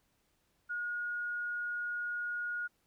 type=tone; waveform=sine; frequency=1440 Hz; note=F#6; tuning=47 cents flat; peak=-34 dBFS; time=0.69-2.68 s; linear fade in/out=20 ms; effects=pink hiss -75 dBFS RMS until 2.86 s